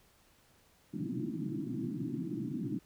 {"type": "band-pass noise", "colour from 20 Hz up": "white", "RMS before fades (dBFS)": -37, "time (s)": [0.93, 2.79], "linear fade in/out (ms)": 10, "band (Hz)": [120, 340], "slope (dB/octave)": 96, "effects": ["pink hiss -66 dBFS RMS until 2.85 s"]}